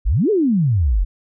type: exponential two-way sweep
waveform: sine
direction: up then down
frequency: 39.44 to 453.2 to 39.44 Hz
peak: -13 dBFS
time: 0.05-1.05 s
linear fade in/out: 20 ms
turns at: 0.3 s
effects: none